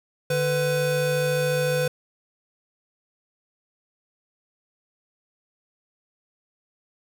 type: tone pair together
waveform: square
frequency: 148.9 / 500.8 Hz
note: D3 / B4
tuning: +24 / +24 cents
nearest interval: octave + major sixth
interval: 2100 cents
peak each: -27 / -23 dBFS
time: 0.3-1.88 s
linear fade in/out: 5 ms
effects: none